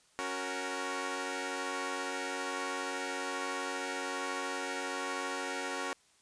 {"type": "chord", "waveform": "10% pulse", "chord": "F# major", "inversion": "second", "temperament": "equal", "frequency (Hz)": [277.2, 370, 466.2], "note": ["C#4", "F#4", "A#4"], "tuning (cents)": [0, 0, 0], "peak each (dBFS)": -31, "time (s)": [0.19, 5.93], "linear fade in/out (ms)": 0, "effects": ["white hiss -66 dBFS RMS until 6.21 s", "resampled to 22050 Hz"]}